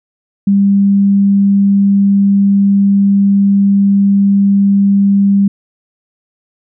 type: tone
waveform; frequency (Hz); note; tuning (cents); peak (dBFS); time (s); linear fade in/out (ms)
sine; 198.8; G3; +25; -6; 0.47-5.48; 5
effects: none